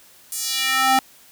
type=tone with high-pass filter sweep; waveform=square; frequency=263.4 Hz; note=C4; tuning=12 cents sharp; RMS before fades=-20 dBFS; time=0.32-0.99 s; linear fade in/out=2 ms; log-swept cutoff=9300 to 580 Hz; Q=1.5; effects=white hiss -50 dBFS RMS until 1.31 s